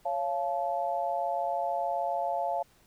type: chord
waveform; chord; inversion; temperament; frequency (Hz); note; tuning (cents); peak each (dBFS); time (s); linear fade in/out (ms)
sine; Db augmented; none; just; 554.4 / 693 / 866.2; Db5 / F5 / A5; 0 / -14 / -27; -34 / -30 / -33; 0.05-2.63; 10
effects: pink hiss -63 dBFS RMS until 2.86 s